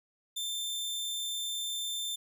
sawtooth tone, 3566 Hz, A7, 22 cents sharp, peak -30 dBFS, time 0.36-2.16 s, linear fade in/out 10 ms, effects none

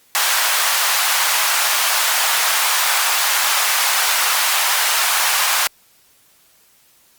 pink high-pass noise, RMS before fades -17 dBFS, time 0.15-5.67 s, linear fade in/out 0 ms, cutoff 830 Hz, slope 24 dB/octave, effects white hiss -54 dBFS RMS until 7.18 s + Opus 48 kbps

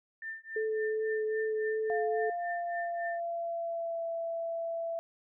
sine tone with tremolo, 1791 Hz, A6, 30 cents sharp, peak -35 dBFS, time 0.22-3.2 s, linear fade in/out 2 ms, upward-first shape triangle, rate 3.6 Hz, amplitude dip 100%
sine tone with vibrato, 434.3 Hz, A4, 23 cents flat, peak -29 dBFS, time 0.56-2.3 s, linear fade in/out 5 ms, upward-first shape triangle, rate 2.6 Hz, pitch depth 14 cents each way
sine tone with pitch glide, 698.5 to 667 Hz, F5 to E5, 0 to +20 cents, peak -32 dBFS, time 1.9-4.99 s, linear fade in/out 0 ms, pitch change -80 cents, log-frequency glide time 2.3-4.04 s
effects none

